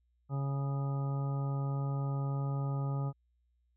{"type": "harmonic tone with a mistuned harmonic", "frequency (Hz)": 138.59, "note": "C#3", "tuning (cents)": 0, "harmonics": [1, 2, 3, 4, 5, 6, 7, 9], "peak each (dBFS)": [-31, -46, -48, -48, -52, -48, -55, -48], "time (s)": [0.29, 3.13], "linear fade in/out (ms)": 50, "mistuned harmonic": 9, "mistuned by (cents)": -15, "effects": ["added 60 Hz sine -70 dBFS peak until 3.76 s"]}